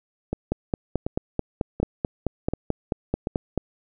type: two click trains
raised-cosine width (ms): 2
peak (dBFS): -12 / -9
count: 5 / 15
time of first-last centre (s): 0.33-3.271 / 0.52-3.577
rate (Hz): 1.36 / 4.58
effects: none